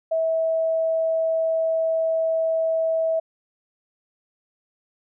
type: tone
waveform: sine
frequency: 649 Hz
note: E5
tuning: 27 cents flat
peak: -19 dBFS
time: 0.11-3.2 s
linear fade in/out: 10 ms
effects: none